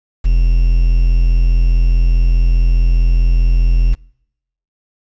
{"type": "tone with quantisation", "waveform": "triangle", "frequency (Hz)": 42.39, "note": "E1", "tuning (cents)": 49, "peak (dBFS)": -6, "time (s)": [0.24, 3.95], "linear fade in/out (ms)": 20, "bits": 6, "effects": ["noise-tail reverb RT60 0.8 s tail -26 dB re dry", "resampled to 16000 Hz"]}